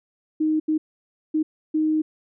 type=tone bursts at uneven times; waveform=sine; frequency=311.1 Hz; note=D#4; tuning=in tune; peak=-18 dBFS; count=4; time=0.4-0.6 / 0.68-0.78 / 1.34-1.43 / 1.74-2.02 s; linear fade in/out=10 ms; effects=none